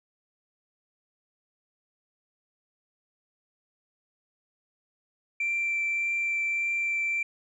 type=tone with vibrato; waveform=sine; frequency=2349 Hz; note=D7; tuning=in tune; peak=-24 dBFS; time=5.4-7.23 s; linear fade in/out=5 ms; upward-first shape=triangle; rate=1.7 Hz; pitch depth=8 cents each way; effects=tanh soft clip ceiling -22 dBFS